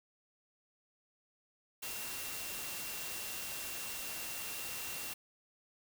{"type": "tone in noise", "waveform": "sine", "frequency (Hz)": 2742, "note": "F7", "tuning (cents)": -32, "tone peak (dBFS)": -49, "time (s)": [1.82, 5.14], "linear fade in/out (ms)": 10, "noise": "white", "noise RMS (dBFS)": -42, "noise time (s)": [1.82, 5.14], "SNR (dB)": -10, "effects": []}